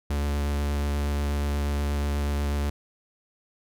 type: tone with vibrato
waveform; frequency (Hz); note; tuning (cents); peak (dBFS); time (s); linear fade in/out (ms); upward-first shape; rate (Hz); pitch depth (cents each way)
45% pulse; 72.1; D2; -31; -24; 0.1-2.7; 5; square; 8.3; 10
effects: none